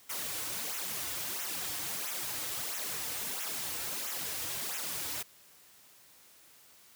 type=noise with flanger; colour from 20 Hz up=white; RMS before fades=-37 dBFS; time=0.09-5.23 s; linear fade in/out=10 ms; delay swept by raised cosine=0.21 to 5.11 ms; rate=1.5 Hz; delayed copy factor=-0.75; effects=white hiss -59 dBFS RMS until 6.95 s + high-pass 60 Hz 12 dB/octave